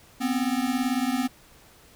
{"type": "beating tone pair", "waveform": "square", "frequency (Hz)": [246, 264], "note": ["B3", "C4"], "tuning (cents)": [-7, 16], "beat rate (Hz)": 18, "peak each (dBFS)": -27, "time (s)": [0.2, 1.28], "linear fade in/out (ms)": 20, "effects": ["pink hiss -54 dBFS RMS until 1.95 s"]}